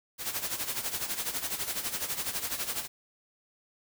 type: noise with tremolo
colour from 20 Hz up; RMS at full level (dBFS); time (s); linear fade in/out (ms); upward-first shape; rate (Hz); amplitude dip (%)
white; -31; 0.18-2.88; 50; sine; 12; 70
effects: none